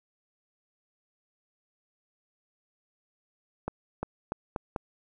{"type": "accelerating click train", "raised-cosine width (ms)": 1, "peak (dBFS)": -17, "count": 5, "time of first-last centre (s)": [3.68, 4.762], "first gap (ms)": 350, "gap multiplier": 0.83, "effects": []}